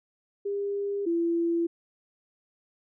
sine tone pair in turn, 402.4 / 337.5 Hz, G4 / E4, +45 / +41 cents, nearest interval minor third, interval 304 cents, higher first, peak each -27 / -23 dBFS, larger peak second, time 0.45-1.06 / 1.06-1.67 s, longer neither, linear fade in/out 10 ms, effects none

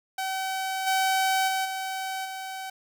sawtooth tone with level steps, 763 Hz, G5, 47 cents flat, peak -24 / -18 / -21 / -26 / -30 dBFS, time 0.18-2.7 s, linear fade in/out 5 ms, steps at 0.86 / 1.47 / 1.64 / 2.24 s, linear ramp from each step 20 ms, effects none

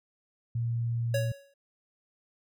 sine tone, 117.1 Hz, A#2, 8 cents sharp, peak -27 dBFS, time 0.55-1.32 s, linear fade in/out 5 ms
square tone with exponential decay, 557 Hz, C#5, 8 cents sharp, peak -26 dBFS, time 1.14-1.54 s, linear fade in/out 5 ms, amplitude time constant 85 ms
effects none

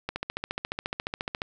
click train, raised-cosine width 0.3 ms, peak -14 dBFS, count 20, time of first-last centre 0.09-1.419 s, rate 14.3 Hz, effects none

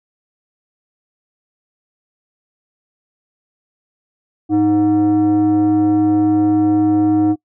sine tone with frequency modulation, 311.1 Hz, D#4, in tune, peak -9 dBFS, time 4.49-7.36 s, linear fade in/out 50 ms, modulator 416 Hz, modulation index 0.4, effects noise-tail reverb RT60 0.1 s tail -24 dB re dry + tanh soft clip ceiling -8 dBFS

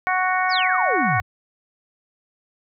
harmonic tone, 370 Hz, F#4, in tune, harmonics 2 / 3 / 4 / 5 / 6, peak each -22 / -24 / -25 / -26 / -27 dBFS, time 0.07-1.2 s, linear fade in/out 0 ms
sine exponential sweep, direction down, 5680 to 84.7 Hz, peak -22 dBFS, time 0.49-1.22 s, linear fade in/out 50 ms
effects none

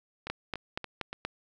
two click trains, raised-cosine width 0.3 ms, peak -21 / -16 dBFS, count 4 / 5, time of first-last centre 0.27-1.13 / 0.3-1.25 s, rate 3.49 / 4.21 Hz, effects none

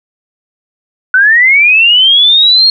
sine linear sweep, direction up, 1475 to 4294 Hz, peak -3 dBFS, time 1.14-2.7 s, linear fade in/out 2 ms, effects none

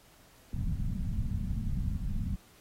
pink low-pass noise, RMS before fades -32 dBFS, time 0.53-2.36 s, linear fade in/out 2 ms, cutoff 220 Hz, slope 48 dB/octave, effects pink hiss -60 dBFS RMS until 2.6 s + AAC 48 kbps

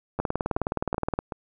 two click trains, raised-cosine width 1 ms, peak -17 / -11 dBFS, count 4 / 20, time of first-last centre 0.19-1.322 / 0.2-1.19 s, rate 2.65 / 19.2 Hz, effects none

